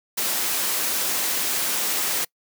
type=noise; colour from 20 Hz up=white; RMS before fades=-24 dBFS; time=0.17-2.25 s; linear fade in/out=10 ms; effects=noise-tail reverb RT60 0.1 s tail -25 dB re dry + high-pass 200 Hz 12 dB/octave